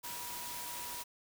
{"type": "tone in noise", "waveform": "sine", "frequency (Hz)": 967, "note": "B5", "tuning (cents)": -37, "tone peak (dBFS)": -47, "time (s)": [0.03, 1.04], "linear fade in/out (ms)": 20, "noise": "white", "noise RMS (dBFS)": -43, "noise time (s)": [0.03, 1.04], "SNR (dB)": -7, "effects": []}